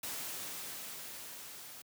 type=noise with level ramp; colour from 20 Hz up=white; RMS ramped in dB=-40 to -50 dBFS; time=0.03-1.82 s; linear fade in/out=5 ms; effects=high-pass 100 Hz 12 dB/octave